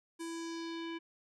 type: tone with low-pass filter sweep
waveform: square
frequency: 331.8 Hz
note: E4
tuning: 11 cents sharp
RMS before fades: -41 dBFS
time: 0.19-0.99 s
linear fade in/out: 20 ms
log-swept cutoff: 9700 to 2700 Hz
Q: 2.3
effects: none